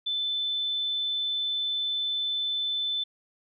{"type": "tone", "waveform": "sine", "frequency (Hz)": 3520, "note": "A7", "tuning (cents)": 0, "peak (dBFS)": -26, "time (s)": [0.06, 3.04], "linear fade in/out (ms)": 10, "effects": []}